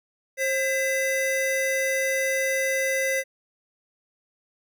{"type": "tone pair together", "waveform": "square", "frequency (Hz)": [533, 2014], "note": ["C5", "B6"], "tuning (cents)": [32, 33], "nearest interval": "octave + major seventh", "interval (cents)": 2301, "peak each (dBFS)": -26, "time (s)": [0.37, 3.24], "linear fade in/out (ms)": 50, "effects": []}